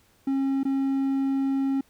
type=tone with dropouts; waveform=triangle; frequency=271.1 Hz; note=C#4; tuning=38 cents flat; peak=-20 dBFS; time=0.27-1.81 s; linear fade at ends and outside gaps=5 ms; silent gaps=0.633-0.651 s; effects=pink hiss -62 dBFS RMS until 1.89 s